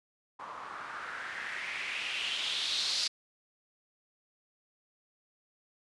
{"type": "noise with low-pass filter sweep", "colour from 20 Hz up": "blue", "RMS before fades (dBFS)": -36, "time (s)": [0.39, 3.08], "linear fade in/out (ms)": 10, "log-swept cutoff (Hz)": [1000, 4700], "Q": 3.9, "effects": ["resampled to 24000 Hz"]}